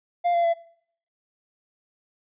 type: tone with pitch steps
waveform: triangle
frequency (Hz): 698.5 / 686.5 / 674.7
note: F5 / F5 / E5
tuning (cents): 0 / -30 / +40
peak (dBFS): -17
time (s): 0.24-0.54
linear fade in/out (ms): 20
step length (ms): 100
effects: noise-tail reverb RT60 0.6 s tail -20 dB re dry + resampled to 8000 Hz